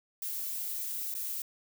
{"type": "noise with dropouts", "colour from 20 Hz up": "violet", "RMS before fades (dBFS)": -36, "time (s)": [0.22, 1.42], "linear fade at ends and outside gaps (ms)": 2, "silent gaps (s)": [1.142, 1.15], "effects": []}